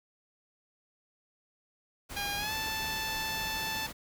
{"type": "noise", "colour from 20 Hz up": "pink", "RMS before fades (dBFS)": -42, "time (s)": [2.09, 3.93], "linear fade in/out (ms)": 20}
{"type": "tone with pitch glide", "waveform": "10% pulse", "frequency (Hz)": [811, 879.3], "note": ["G#5", "A5"], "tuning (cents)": [-41, -1], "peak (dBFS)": -24, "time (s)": [2.16, 3.87], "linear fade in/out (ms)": 10, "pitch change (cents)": 140, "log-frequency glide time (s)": [2.37, 2.53]}
{"effects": []}